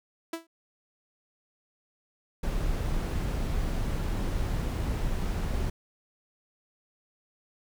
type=tone with exponential decay; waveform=sawtooth; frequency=330 Hz; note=E4; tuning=2 cents sharp; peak=-25 dBFS; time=0.33-0.47 s; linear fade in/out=5 ms; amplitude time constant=30 ms
type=noise; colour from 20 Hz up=brown; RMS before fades=-29 dBFS; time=2.43-5.7 s; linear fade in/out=5 ms
effects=none